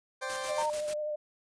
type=chord; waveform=20% pulse; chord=C suspended second; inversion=none; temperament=equal; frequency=523.3 / 587.3 / 784 Hz; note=C5 / D5 / G5; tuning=0 / 0 / 0 cents; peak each=-31 / -36 / -36 dBFS; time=0.21-0.64 s; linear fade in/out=20 ms
type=noise with tremolo; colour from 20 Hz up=white; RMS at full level=-40 dBFS; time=0.29-0.94 s; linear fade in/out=10 ms; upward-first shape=square; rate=6.8 Hz; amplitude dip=60%
type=tone with vibrato; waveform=sine; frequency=603 Hz; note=D5; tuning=46 cents sharp; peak=-31 dBFS; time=0.48-1.16 s; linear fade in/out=10 ms; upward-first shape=sine; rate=12 Hz; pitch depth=18 cents each way
type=tone; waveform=sine; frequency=918 Hz; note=A#5; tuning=27 cents flat; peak=-29 dBFS; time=0.58-0.7 s; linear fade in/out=2 ms
effects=resampled to 22050 Hz

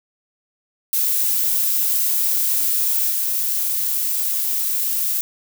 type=noise with level steps; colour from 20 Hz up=violet; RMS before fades=-19 / -21 dBFS; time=0.93-5.21 s; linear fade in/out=0 ms; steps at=3.1 s; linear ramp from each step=10 ms; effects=none

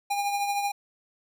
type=tone with tremolo; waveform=square; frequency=809 Hz; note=G#5; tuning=46 cents flat; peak=-24 dBFS; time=0.1-0.72 s; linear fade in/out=10 ms; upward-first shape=triangle; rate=13 Hz; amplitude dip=50%; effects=none

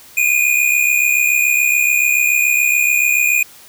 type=tone pair together; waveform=square; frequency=2422 / 2489 Hz; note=D#7 / D#7; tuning=-47 / 0 cents; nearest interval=unison; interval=47 cents; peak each=-15 / -16 dBFS; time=0.17-3.43 s; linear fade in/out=5 ms; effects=white hiss -42 dBFS RMS until 3.68 s

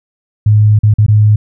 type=tone with dropouts; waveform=sine; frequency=106.1 Hz; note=G#2; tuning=38 cents sharp; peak=-4 dBFS; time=0.46-1.36 s; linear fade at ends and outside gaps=5 ms; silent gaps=0.79-0.833 / 0.939-0.984 / 1.064-1.082 s; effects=none

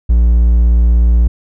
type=tone; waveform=triangle; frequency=58.27 Hz; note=A#1; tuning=in tune; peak=-4 dBFS; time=0.09-1.28 s; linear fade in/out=10 ms; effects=none

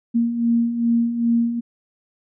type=beating tone pair; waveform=sine; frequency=231.7 / 234.2 Hz; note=A#3 / A#3; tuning=-10 / +8 cents; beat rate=2.5 Hz; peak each=-24 / -17 dBFS; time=0.14-1.61 s; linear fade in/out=20 ms; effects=none

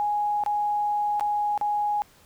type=tone with dropouts; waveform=sine; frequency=830.6 Hz; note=G#5; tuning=in tune; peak=-22 dBFS; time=0-2.02 s; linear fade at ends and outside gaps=0 ms; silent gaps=0.437-0.462 / 1.197-1.209 / 1.577-1.612 s; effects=pink hiss -56 dBFS RMS until 2.25 s

